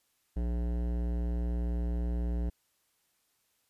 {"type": "tone with hard clipping", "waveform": "sine", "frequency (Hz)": 59.2, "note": "A#1", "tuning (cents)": 27, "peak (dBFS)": -31, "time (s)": [0.36, 2.5], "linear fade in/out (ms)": 10, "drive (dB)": 16, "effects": ["white hiss -74 dBFS RMS until 3.69 s", "resampled to 32000 Hz"]}